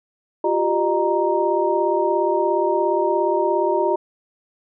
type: tone cluster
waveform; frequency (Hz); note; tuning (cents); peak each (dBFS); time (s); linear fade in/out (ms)
sine; 352 / 389.1 / 610 / 935; F4 / G4 / D#5 / A#5; +14 / -13 / -34 / +5; -22; 0.44-3.96; 5
effects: none